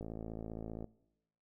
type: click train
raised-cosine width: 2 ms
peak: -30 dBFS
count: 47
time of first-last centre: 0.01-0.843 s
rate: 55.2 Hz
effects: noise-tail reverb RT60 0.9 s tail -21 dB re dry